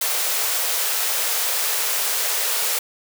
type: high-pass noise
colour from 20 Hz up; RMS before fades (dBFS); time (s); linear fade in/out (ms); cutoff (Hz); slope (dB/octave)
white; -22; 0.01-2.79; 5; 400; 96
effects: none